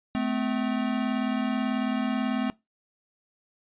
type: tone pair together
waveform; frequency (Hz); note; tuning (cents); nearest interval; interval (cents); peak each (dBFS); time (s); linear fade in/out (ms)
square; 217.5 / 255.8; A3 / C4; -20 / -39; minor third; 281; -29 / -28; 0.15-2.5; 0
effects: noise-tail reverb RT60 0.2 s tail -22 dB re dry + resampled to 8000 Hz